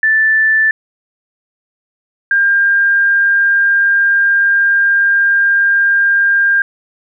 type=tone pair in turn; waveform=sine; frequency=1760 / 1601.7 Hz; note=A6 / G6; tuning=0 / +37 cents; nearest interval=major second; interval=163 cents; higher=first; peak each=-8 dBFS; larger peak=neither; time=0.03-0.71 / 2.31-6.62 s; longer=second; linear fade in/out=2 ms; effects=none